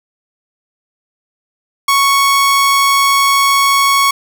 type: tone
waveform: sawtooth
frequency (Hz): 1108.7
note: C#6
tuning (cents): 0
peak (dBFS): -5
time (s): 1.88-4.11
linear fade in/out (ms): 5
effects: none